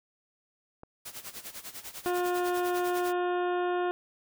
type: click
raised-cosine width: 1 ms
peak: -31 dBFS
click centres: 0.834 s
type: noise with tremolo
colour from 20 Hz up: white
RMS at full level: -40 dBFS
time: 1.05-3.13 s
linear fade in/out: 10 ms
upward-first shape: sine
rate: 10 Hz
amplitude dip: 80%
type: harmonic tone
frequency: 356.4 Hz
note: F4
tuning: 35 cents sharp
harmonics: 1 / 2 / 3 / 4 / 5 / 7 / 8 / 9 / 10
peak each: -28 / -32 / -38 / -39 / -45 / -50 / -52 / -54 / -55 dBFS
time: 2.06-3.91 s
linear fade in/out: 0 ms
effects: none